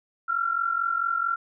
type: tone pair together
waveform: sine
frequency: 1352.4 / 1396.9 Hz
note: E6 / F6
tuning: +44 / 0 cents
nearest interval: minor second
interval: 56 cents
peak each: -25 / -27 dBFS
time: 0.28-1.36 s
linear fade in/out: 10 ms
effects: none